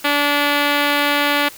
5% pulse tone with notch filter, 289.2 Hz, D4, 27 cents flat, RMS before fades -17 dBFS, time 0.04-1.49 s, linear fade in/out 10 ms, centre 8200 Hz, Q 0.96, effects white hiss -39 dBFS RMS until 1.57 s

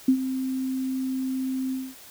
sine tone with ADSR envelope, 261.5 Hz, C4, 1 cent flat, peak -13 dBFS, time 0.08-1.95 s, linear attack 6 ms, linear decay 79 ms, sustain -12 dB, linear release 230 ms, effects white hiss -47 dBFS RMS until 2.1 s

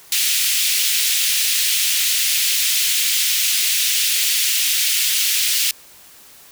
pink high-pass noise, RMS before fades -18 dBFS, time 0.12-5.71 s, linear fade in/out 2 ms, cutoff 2500 Hz, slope 24 dB/octave, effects white hiss -45 dBFS RMS until 6.51 s

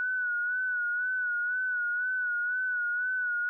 sine tone with vibrato, 1473 Hz, F#6, 8 cents flat, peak -27 dBFS, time 0-3.49 s, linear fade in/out 0 ms, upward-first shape sine, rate 2 Hz, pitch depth 47 cents each way, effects none

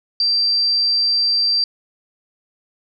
sine tone, 4699 Hz, D8, in tune, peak -14 dBFS, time 0.2-1.64 s, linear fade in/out 2 ms, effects none

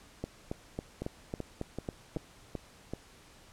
two click trains, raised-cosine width 2 ms, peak -21 / -22 dBFS, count 8 / 6, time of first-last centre 0.24-2.163 / 1.02-2.936 s, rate 3.64 / 2.61 Hz, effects pink hiss -57 dBFS RMS until 3.52 s + low-pass 10000 Hz 12 dB/octave

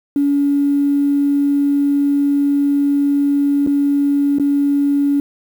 triangle tone with dropouts, 283.8 Hz, C#4, 41 cents sharp, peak -8 dBFS, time 0.16-5.2 s, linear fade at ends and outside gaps 2 ms, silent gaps 3.665-3.672 / 4.385-4.397 s, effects tanh soft clip ceiling -10 dBFS + 7-bit

